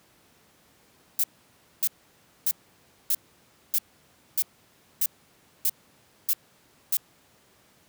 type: noise bursts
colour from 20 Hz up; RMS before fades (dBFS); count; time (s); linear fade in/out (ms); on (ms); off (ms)
violet; -23; 10; 1.19-6.97; 2; 47; 590
effects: pink hiss -60 dBFS RMS until 7.88 s + high-pass 100 Hz 12 dB/octave